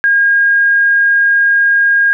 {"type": "tone", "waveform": "sine", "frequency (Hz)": 1624, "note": "G#6", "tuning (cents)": -39, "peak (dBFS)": -7, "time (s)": [0.04, 2.13], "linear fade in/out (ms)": 0, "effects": []}